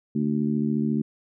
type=harmonic tone; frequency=74.3 Hz; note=D2; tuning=21 cents sharp; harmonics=2 / 3 / 4 / 5; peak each=-29 / -23 / -30 / -34 dBFS; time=0.15-1.02 s; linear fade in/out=5 ms; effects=none